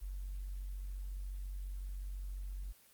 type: tone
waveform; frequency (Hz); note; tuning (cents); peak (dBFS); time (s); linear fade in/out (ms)
sine; 47.12; F#1; +32; -39; 0.01-2.73; 20
effects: white hiss -64 dBFS RMS until 2.93 s + Opus 24 kbps